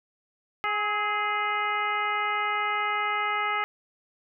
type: harmonic tone with a mistuned harmonic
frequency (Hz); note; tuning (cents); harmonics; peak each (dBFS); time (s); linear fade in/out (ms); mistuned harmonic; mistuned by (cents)
415.2; G#4; 0; 1 / 2 / 3 / 4 / 5 / 6 / 7; -39 / -31 / -28 / -37 / -30 / -39 / -39; 0.64-3.64; 0; 3; +41
effects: none